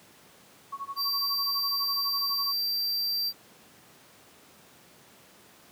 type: tone with tremolo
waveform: sine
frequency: 1108.7 Hz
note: C#6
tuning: in tune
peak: -31 dBFS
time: 0.72-2.53 s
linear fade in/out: 10 ms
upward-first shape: sine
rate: 12 Hz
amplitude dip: 95%
type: tone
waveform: square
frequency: 4700 Hz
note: D8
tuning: 1 cent sharp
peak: -27 dBFS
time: 0.96-3.33 s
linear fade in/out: 50 ms
effects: pink hiss -55 dBFS RMS until 5.71 s + high-pass 150 Hz 12 dB/octave